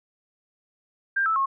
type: tone with pitch steps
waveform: sine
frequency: 1590 / 1314.1 / 1086 Hz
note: G6 / E6 / C#6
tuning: +24 / -6 / -36 cents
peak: -20 dBFS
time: 1.16-1.46 s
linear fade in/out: 10 ms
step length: 100 ms
effects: none